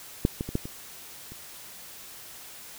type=clicks; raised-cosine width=3 ms; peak=-7 / -16 / -21 / -12 / -23 / -30 dBFS; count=6; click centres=0.251 / 0.409 / 0.49 / 0.554 / 0.655 / 1.32 s; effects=white hiss -45 dBFS RMS until 2.78 s